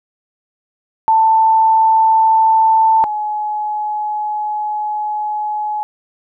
sine tone pair in turn, 887 / 845.8 Hz, A5 / G#5, +14 / +31 cents, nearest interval minor second, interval 83 cents, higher first, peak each -8 / -17 dBFS, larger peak first, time 1.08-3.04 / 3.04-5.83 s, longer second, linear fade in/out 0 ms, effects none

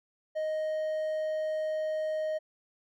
triangle tone, 623 Hz, D#5, 2 cents sharp, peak -27 dBFS, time 0.35-2.39 s, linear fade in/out 20 ms, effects none

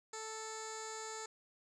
15% pulse tone with low-pass filter, 440 Hz, A4, in tune, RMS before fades -45 dBFS, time 0.13-1.26 s, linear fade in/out 5 ms, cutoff 7000 Hz, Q 5, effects none

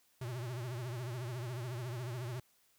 square tone with vibrato, 122.6 Hz, B2, 12 cents flat, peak -39 dBFS, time 0.21-2.4 s, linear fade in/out 5 ms, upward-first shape triangle, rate 14 Hz, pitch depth 150 cents each way, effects white hiss -71 dBFS RMS until 2.78 s

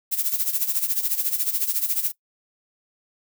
violet noise with tremolo, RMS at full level -21 dBFS, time 0.11-2.12 s, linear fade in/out 20 ms, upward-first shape sine, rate 14 Hz, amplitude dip 75%, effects noise-tail reverb RT60 0.1 s tail -19 dB re dry

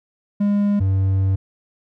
triangle tone pair in turn, 203.7 / 96.13 Hz, G#3 / G2, -33 / -33 cents, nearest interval octave + minor second, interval 1300 cents, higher first, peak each -13 dBFS, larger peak neither, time 0.4-0.8 / 0.8-1.36 s, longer second, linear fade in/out 10 ms, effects none

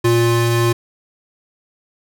square tone pair together, 116.9 / 351.8 Hz, A#2 / F4, +5 / +13 cents, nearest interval octave + perfect fifth, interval 1908 cents, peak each -16 dBFS, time 0.04-0.73 s, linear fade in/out 10 ms, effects none

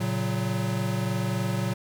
square chord, F# major, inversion first, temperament equal with one note detuned, 115.27 / 138.59 / 185 Hz, A#2 / C#3 / F#3, -19 / 0 / 0 cents, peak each -29 / -33 / -30 dBFS, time 0-1.74 s, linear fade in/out 10 ms, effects none

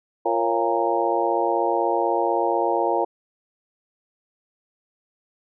harmonic tone with a mistuned harmonic, 116 Hz, A#2, 8 cents flat, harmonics 3 / 4 / 5 / 6 / 7 / 8, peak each -26 / -26 / -26 / -26 / -26 / -26 dBFS, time 0.25-3.05 s, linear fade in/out 10 ms, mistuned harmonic 5, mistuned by -84 cents, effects none

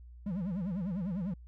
triangle tone with vibrato, 185 Hz, F#3, in tune, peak -30 dBFS, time 0.26-1.34 s, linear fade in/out 5 ms, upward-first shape sine, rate 10 Hz, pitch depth 220 cents each way, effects added 60 Hz sine -48 dBFS peak until 1.47 s

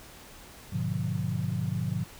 sine chord, G# diminished seventh, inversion none, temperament just, 103.83 / 124.59 / 149.51 / 179.41 Hz, G#2 / B2 / D3 / F3, 0 / +16 / +31 / +47 cents, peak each -33 dBFS, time 0.72-2.04 s, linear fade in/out 10 ms, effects pink hiss -49 dBFS RMS until 2.19 s

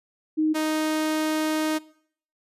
sine / sawtooth tone pair in turn, 311.1 / 311.1 Hz, D#4 / D#4, 0 / 0 cents, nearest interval unison, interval 0 cents, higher neither, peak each -19 dBFS, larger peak neither, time 0.37-0.54 / 0.54-1.79 s, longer second, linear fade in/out 20 ms, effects noise-tail reverb RT60 0.6 s tail -21 dB re dry + resampled to 32000 Hz

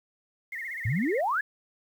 sine tone with vibrato, 1975.5 Hz, B6, in tune, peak -33 dBFS, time 0.52-1.21 s, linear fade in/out 5 ms, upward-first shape sine, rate 16 Hz, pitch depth 160 cents each way
sine exponential sweep, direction up, 98 to 1760 Hz, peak -24 dBFS, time 0.85-1.41 s, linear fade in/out 5 ms
effects 9-bit

